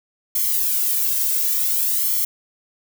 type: noise with flanger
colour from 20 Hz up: violet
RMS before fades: -20 dBFS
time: 0.35-2.25 s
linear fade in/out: 5 ms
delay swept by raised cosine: 0.92 to 1.91 ms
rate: 0.56 Hz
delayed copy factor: +0.85
effects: none